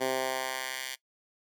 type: tone with high-pass filter sweep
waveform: 10% pulse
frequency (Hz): 130.81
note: C3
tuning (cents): 0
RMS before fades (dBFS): -33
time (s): 0-0.96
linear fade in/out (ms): 20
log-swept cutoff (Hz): 350 to 2600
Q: 0.94
effects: noise-tail reverb RT60 0.1 s tail -20 dB re dry